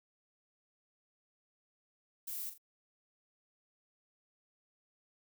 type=noise with echo; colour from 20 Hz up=violet; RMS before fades=-41 dBFS; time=2.27-2.5 s; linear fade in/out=10 ms; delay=41 ms; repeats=2; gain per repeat=-9 dB; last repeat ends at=2.582 s; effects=none